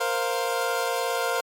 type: chord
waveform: 25% pulse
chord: Bb suspended second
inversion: none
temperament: equal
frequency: 466.2 / 523.3 / 698.5 Hz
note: Bb4 / C5 / F5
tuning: 0 / 0 / 0 cents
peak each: -25 dBFS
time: 0-1.41 s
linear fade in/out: 10 ms
effects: AAC 48 kbps